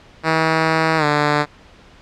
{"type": "tone with pitch glide", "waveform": "5% pulse", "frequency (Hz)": [160.4, 147.94], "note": ["E3", "D3"], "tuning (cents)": [-47, 13], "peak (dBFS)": -3, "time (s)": [0.23, 1.46], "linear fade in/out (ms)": 50, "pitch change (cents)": -140, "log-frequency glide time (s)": [0.97, 1.05], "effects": ["pink hiss -46 dBFS RMS until 2.01 s", "low-pass 4000 Hz 12 dB/octave"]}